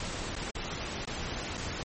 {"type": "noise with dropouts", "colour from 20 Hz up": "pink", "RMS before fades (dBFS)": -36, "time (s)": [0, 1.83], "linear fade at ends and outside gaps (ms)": 2, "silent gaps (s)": [[0.354, 0.363], [0.508, 0.551], [1.053, 1.073], [1.571, 1.576]], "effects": ["MP3 32 kbps"]}